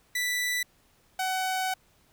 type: tone pair in turn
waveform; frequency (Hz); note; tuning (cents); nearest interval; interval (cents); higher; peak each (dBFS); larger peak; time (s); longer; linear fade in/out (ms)
sawtooth; 1975.5 / 751.2; B6 / F#5; 0 / +26; octave + perfect fourth; 1674; first; -23; neither; 0.15-0.63 / 1.19-1.74; second; 5
effects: pink hiss -64 dBFS RMS until 2.12 s